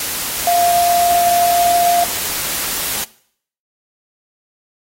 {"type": "tone in noise", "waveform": "sine", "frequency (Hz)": 698.5, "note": "F5", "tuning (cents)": 0, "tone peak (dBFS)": -11, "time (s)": [0.47, 2.04], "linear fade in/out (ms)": 2, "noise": "white", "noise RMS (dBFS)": -21, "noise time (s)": [0, 3.04], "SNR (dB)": 7, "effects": ["noise-tail reverb RT60 0.6 s tail -20 dB re dry", "AAC 48 kbps"]}